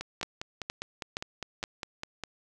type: two click trains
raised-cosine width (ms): 0.2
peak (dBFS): -18 / -15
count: 12 / 4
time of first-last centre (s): 0.01-2.237 / 0.23-1.638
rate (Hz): 4.94 / 2.13
effects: none